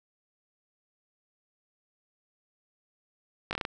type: slowing click train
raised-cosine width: 0.3 ms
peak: -15 dBFS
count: 6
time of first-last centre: 3.51-3.651 s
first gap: 19 ms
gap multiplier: 1.2
effects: none